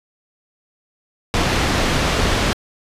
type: low-pass noise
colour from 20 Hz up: pink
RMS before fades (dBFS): -18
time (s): 1.34-2.53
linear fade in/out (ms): 0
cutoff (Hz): 5100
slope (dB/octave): 12
effects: resampled to 32000 Hz